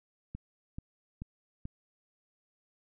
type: click train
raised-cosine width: 5 ms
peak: -27 dBFS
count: 4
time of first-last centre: 0.35-1.654 s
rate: 2.3 Hz
effects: none